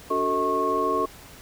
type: tone cluster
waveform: sine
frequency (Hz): 288.3 / 373.4 / 446.3 / 635 / 1092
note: D4 / F#4 / A4 / D#5 / C#6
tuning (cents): -32 / +16 / +25 / +35 / -26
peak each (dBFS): -31 / -29 / -27 / -31 / -24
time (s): 0.1-1.06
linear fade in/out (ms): 10
effects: pink hiss -46 dBFS RMS until 1.41 s